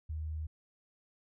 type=tone; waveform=sine; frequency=78 Hz; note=D#2; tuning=5 cents sharp; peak=-35 dBFS; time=0.09-0.47 s; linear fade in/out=10 ms; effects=none